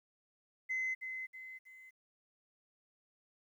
sine tone with echo, 2048 Hz, C7, 38 cents flat, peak -32 dBFS, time 0.69-0.95 s, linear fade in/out 20 ms, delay 320 ms, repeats 3, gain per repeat -7 dB, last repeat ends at 1.91 s, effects tanh soft clip ceiling -30 dBFS + 12-bit

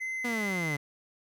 triangle tone with vibrato, 2046 Hz, C7, 39 cents flat, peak -30 dBFS, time 0-0.77 s, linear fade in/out 20 ms, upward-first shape sine, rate 2.1 Hz, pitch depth 13 cents each way
sawtooth linear sweep, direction down, 246.9 to 138.7 Hz, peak -27 dBFS, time 0.24-0.77 s, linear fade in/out 10 ms
effects none

